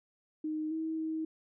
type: tone with pitch steps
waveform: sine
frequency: 309.9 / 320 / 317.7 Hz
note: D#4 / D#4 / D#4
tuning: -7 / +49 / +36 cents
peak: -32 dBFS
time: 0.44-1.25 s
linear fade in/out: 5 ms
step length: 270 ms
effects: none